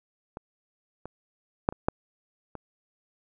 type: clicks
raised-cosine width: 1 ms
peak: -23 / -24 / -7 / -24 / -8 / -24 dBFS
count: 6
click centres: 0.371 / 1.056 / 1.689 / 1.725 / 1.885 / 2.553 s
effects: none